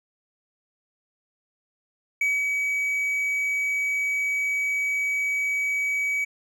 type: tone with ADSR envelope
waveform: triangle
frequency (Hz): 2274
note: C#7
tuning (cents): +44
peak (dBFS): -18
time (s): 2.21-6.25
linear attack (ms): 4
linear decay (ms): 210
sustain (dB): -3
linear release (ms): 12
effects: none